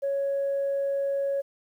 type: tone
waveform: sine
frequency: 555 Hz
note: C#5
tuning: 2 cents sharp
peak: -23 dBFS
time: 0.02-1.42 s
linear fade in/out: 20 ms
effects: tanh soft clip ceiling -21 dBFS + 10-bit